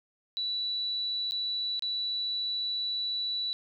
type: tone with dropouts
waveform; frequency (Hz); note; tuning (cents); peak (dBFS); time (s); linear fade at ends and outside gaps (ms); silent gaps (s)
sine; 3947; B7; -2; -29; 0.37-3.53; 0; 1.31-1.32 / 1.794-1.823
effects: none